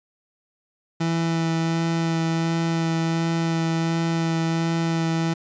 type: tone with vibrato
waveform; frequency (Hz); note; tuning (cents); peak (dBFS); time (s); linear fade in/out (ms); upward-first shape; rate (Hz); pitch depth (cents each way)
30% pulse; 164.81; E3; 0; -18; 1-5.34; 10; sine; 1.4; 11
effects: resampled to 16000 Hz